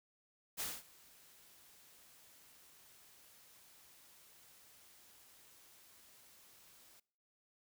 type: noise with ADSR envelope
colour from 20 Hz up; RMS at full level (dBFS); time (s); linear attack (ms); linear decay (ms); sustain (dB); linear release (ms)
white; -39; 0.57-7; 33; 220; -24; 5
effects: noise-tail reverb RT60 0.6 s tail -24 dB re dry